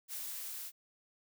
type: noise with level ramp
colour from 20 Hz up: blue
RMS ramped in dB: -41 to -44 dBFS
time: 0.08-0.72 s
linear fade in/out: 50 ms
effects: none